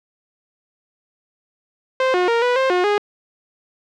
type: tone with pitch steps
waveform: sawtooth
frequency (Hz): 521 / 360.4 / 465.5 / 491.5 / 528 / 360.2 / 412.9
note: C5 / F#4 / A#4 / B4 / C5 / F#4 / G#4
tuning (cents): -7 / -45 / -2 / -8 / +16 / -46 / -10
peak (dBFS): -11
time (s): 2-2.98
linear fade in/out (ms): 2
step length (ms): 140
effects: low-pass 3000 Hz 12 dB/octave